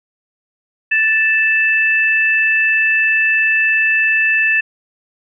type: tone pair together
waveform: sine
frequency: 1760 / 2637 Hz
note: A6 / E7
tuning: 0 / 0 cents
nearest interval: perfect fifth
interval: 700 cents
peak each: -14 dBFS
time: 0.91-4.61 s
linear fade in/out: 10 ms
effects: none